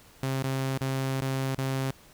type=tone with dropouts; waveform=sawtooth; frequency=133.5 Hz; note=C3; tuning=35 cents sharp; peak=-23 dBFS; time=0.23-1.91 s; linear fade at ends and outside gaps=2 ms; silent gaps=0.427-0.441 / 0.776-0.81 / 1.208-1.22 / 1.548-1.582 s; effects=pink hiss -55 dBFS RMS until 2.13 s